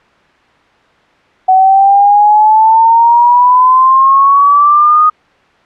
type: exponential sweep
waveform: sine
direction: up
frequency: 748 to 1244 Hz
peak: -3 dBFS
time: 1.48-5.1 s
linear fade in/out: 10 ms
effects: white hiss -47 dBFS RMS until 5.65 s + low-pass 2000 Hz 12 dB/octave